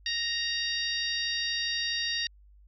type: harmonic tone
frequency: 932.3 Hz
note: A#5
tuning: in tune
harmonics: 2 / 3 / 4 / 5 / 6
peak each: -34 / -36 / -33 / -34 / -38 dBFS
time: 0.06-2.27 s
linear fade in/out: 2 ms
effects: added 50 Hz sine -53 dBFS peak until 2.67 s